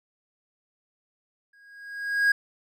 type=tone with exponential growth; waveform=triangle; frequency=1640 Hz; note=G#6; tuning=22 cents flat; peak=-14 dBFS; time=1.53-2.32 s; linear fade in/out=5 ms; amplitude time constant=170 ms; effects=none